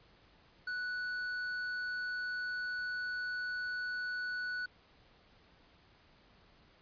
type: tone with tanh clipping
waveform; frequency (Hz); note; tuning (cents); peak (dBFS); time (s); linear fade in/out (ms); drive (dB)
triangle; 1480; F#6; 0; -37; 0.67-4.66; 5; 13
effects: pink hiss -64 dBFS RMS until 6.81 s + resampled to 11025 Hz